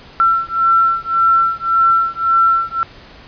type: beating tone pair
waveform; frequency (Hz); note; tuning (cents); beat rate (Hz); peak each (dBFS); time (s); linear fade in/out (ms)
sine; 1347 / 1348.8; E6 / E6; +37 / +39; 1.8; -14; 0.2-2.83; 0
effects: pink hiss -40 dBFS RMS until 3.27 s + resampled to 11025 Hz